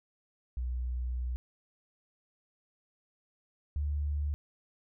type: tone pair in turn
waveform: sine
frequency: 61.74 / 73.14 Hz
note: B1 / D2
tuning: 0 / -7 cents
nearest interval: minor third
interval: 293 cents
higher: second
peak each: -31 / -29 dBFS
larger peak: second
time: 0.57-1.36 / 3.76-4.34 s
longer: first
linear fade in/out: 0 ms
effects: none